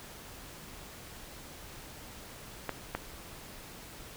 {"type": "clicks", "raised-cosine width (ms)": 0.5, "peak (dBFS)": -17, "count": 2, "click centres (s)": [2.693, 2.95], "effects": ["pink hiss -48 dBFS RMS until 4.16 s"]}